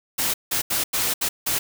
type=noise bursts at uneven times; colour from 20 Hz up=white; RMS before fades=-23 dBFS; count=6; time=0.18-0.34 / 0.51-0.62 / 0.7-0.84 / 0.93-1.14 / 1.21-1.29 / 1.46-1.59 s; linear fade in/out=10 ms; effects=none